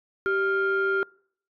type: tone pair together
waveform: sine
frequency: 388.6 / 1398.5 Hz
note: G4 / F6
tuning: -15 / +2 cents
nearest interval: octave + minor seventh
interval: 2217 cents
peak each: -23 dBFS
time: 0.26-1.03 s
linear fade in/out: 0 ms
effects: noise-tail reverb RT60 0.6 s tail -26 dB re dry + tanh soft clip ceiling -17 dBFS